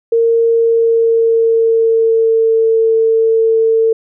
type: tone with pitch glide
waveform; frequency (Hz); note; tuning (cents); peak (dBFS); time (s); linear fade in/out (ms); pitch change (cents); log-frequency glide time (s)
sine; 460 to 449.2; A#4 to A4; -23 to +36; -8; 0.12-3.93; 5; -41; 0.48-2.57
effects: none